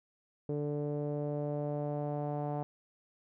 sawtooth tone with low-pass filter sweep, 146.83 Hz, D3, in tune, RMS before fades -35 dBFS, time 0.49-2.63 s, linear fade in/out 0 ms, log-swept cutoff 460 to 760 Hz, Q 3.4, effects none

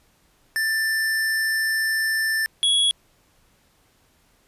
square tone pair in turn, 1773 / 3347 Hz, A6 / G#7, +13 / +13 cents, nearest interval major seventh, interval 1100 cents, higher second, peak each -21 / -17 dBFS, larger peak second, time 0.56-2.46 / 2.63-2.91 s, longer first, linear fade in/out 0 ms, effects pink hiss -61 dBFS RMS until 4.47 s + resampled to 32000 Hz

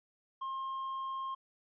triangle tone, 1066 Hz, C6, 32 cents sharp, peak -34 dBFS, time 0.41-1.35 s, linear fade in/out 10 ms, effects resampled to 11025 Hz

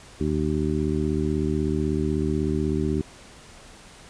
harmonic tone, 76.2 Hz, D#2, 36 cents flat, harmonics 1 / 2 / 3 / 4 / 5, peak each -28 / -28 / -28 / -28 / -28 dBFS, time 0.2-3.02 s, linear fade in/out 10 ms, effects pink hiss -47 dBFS RMS until 4.09 s + resampled to 22050 Hz

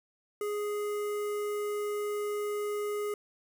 square tone with notch filter, 415.3 Hz, G#4, in tune, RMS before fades -33 dBFS, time 0.41-3.14 s, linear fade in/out 2 ms, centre 4100 Hz, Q 0.73, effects none

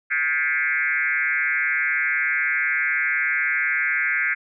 sine tone with frequency modulation, 1867 Hz, A#6, 2 cents sharp, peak -19 dBFS, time 0.1-4.35 s, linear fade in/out 20 ms, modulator 146 Hz, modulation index 2.8, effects none

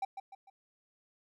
triangle tone with echo, 779 Hz, G5, 11 cents flat, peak -29 dBFS, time 0.02-0.05 s, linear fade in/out 5 ms, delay 150 ms, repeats 3, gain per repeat -8 dB, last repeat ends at 0.5 s, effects none

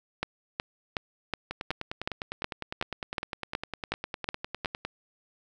two click trains, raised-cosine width 0.3 ms, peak -17 / -12 dBFS, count 34 / 13, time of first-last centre 1.51-4.85 / 0.23-4.658 s, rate 9.88 / 2.71 Hz, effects none

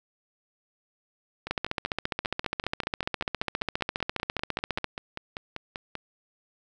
two click trains, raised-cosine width 0.3 ms, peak -18 / -11 dBFS, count 24 / 50, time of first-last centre 1.47-5.953 / 1.51-4.843 s, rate 5.13 / 14.7 Hz, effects none

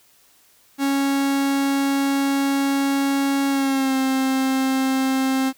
45% pulse tone with pitch glide, 276.2 to 264.8 Hz, C#4 to C4, -6 to +21 cents, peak -18 dBFS, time 0.78-5.53 s, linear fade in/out 50 ms, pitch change -73 cents, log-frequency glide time 3.49-3.96 s, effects white hiss -56 dBFS RMS until 5.57 s

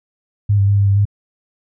sine tone with pitch steps, 102.4 / 99.1 / 101 / 100.3 / 99.1 / 101.9 Hz, G#2 / G2 / G#2 / G2 / G2 / G#2, -24 / +19 / -48 / +40 / +19 / -32 cents, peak -10 dBFS, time 0.49-1.054 s, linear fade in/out 10 ms, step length 94 ms, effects none

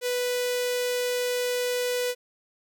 sawtooth tone with notch filter, 493.9 Hz, B4, in tune, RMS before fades -27 dBFS, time 0.01-2.15 s, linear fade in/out 50 ms, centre 1100 Hz, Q 0.98, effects none

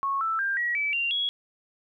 sine tone with pitch steps, 1100 / 1323.3 / 1592 / 1915.2 / 2304 / 2772 / 3335 Hz, C#6 / E6 / G6 / A#6 / D7 / F7 / G#7, -14 / +6 / +26 / +46 / -34 / -14 / +7 cents, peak -24 dBFS, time 0.03-1.29 s, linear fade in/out 0 ms, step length 180 ms, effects 11-bit

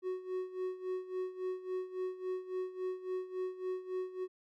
triangle tone with tremolo, 370 Hz, F#4, in tune, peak -31 dBFS, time 0.02-4.28 s, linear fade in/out 50 ms, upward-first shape sine, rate 3.6 Hz, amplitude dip 80%, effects none

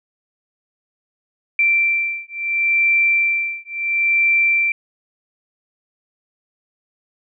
sine beating tone pair, 2349 / 2349.73 Hz, D7 / D7, 0 / 0 cents, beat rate 0.73 Hz, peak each -18 dBFS, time 1.59-4.72 s, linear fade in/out 2 ms, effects none

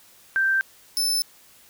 sine / sawtooth tone pair in turn, 1567 / 5271 Hz, G6 / E8, -1 / -1 cents, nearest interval octave + major sixth, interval 2100 cents, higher second, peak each -18 dBFS, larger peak neither, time 0.36-0.61 / 0.97-1.22 s, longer neither, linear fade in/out 0 ms, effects white hiss -53 dBFS RMS until 1.69 s

